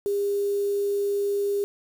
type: tone with quantisation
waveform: sine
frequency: 403.6 Hz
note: G#4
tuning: 49 cents flat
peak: -22 dBFS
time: 0.06-1.64 s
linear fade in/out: 0 ms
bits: 7
effects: none